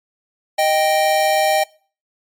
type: tone pair together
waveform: square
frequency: 622.3 / 784 Hz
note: D#5 / G5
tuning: 0 / 0 cents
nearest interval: major third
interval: 400 cents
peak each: -17 dBFS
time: 0.58-1.64 s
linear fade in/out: 10 ms
effects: noise-tail reverb RT60 0.4 s tail -23 dB re dry + MP3 64 kbps